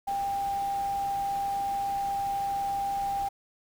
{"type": "tone in noise", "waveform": "sine", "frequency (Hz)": 795, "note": "G5", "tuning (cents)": 24, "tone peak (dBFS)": -27, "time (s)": [0.07, 3.29], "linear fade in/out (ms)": 10, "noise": "pink", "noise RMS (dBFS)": -45, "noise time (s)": [0.07, 3.29], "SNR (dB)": 15, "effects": []}